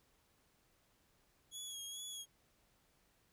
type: tone with vibrato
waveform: 20% pulse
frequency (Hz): 3333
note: G#7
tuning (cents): +5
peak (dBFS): -39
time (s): 1.51-2.26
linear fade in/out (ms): 50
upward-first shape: sine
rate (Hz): 2.3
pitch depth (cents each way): 37
effects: pink hiss -74 dBFS RMS until 3.32 s